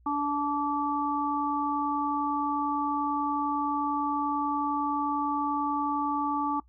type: harmonic tone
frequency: 289.6 Hz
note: D4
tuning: 24 cents flat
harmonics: 1 / 3 / 4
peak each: -30 / -30 / -30 dBFS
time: 0.06-6.6 s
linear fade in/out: 5 ms
effects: noise-tail reverb RT60 0.1 s tail -21 dB re dry + added 60 Hz sine -56 dBFS peak until 6.68 s